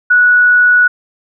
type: tone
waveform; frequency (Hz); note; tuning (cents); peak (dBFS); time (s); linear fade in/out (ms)
sine; 1469; F#6; -13; -5; 0.1-0.88; 10
effects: none